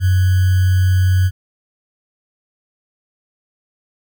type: tone with sample-and-hold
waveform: sine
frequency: 92.5 Hz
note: F#2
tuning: in tune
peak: -10 dBFS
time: 0-1.31 s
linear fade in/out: 50 ms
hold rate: 1575 Hz
effects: none